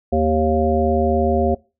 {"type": "harmonic tone with a mistuned harmonic", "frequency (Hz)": 78.2, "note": "D#2", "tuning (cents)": 9, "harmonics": [1, 3, 5, 7, 9], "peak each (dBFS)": [-21, -21, -21, -21, -21], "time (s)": [0.12, 1.55], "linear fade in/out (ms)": 10, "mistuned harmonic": 9, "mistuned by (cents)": -20, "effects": ["noise-tail reverb RT60 0.3 s tail -23 dB re dry"]}